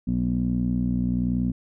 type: tone with low-pass filter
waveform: 15% pulse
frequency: 61 Hz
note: B1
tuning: 21 cents flat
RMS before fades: -24 dBFS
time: 0.07-1.52 s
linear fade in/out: 10 ms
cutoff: 230 Hz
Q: 4.6
effects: none